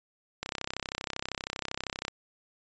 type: click train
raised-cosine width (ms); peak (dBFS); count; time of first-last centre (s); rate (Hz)
0.2; -15; 55; 0.43-2.081; 32.7
effects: resampled to 16000 Hz